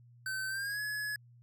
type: tone with pitch glide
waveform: square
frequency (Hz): 1536 to 1694.5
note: G6 to G#6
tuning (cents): -36 to +34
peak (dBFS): -35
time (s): 0.26-1.16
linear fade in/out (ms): 2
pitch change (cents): +170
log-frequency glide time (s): 0.48-0.81
effects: added 120 Hz sine -56 dBFS peak until 1.42 s